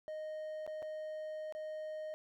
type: tone with dropouts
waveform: triangle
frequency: 620 Hz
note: D#5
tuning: 6 cents flat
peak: -38 dBFS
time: 0.08-2.14 s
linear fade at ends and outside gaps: 0 ms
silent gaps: 0.665-0.676 / 0.822-0.827 / 1.524-1.55 s
effects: none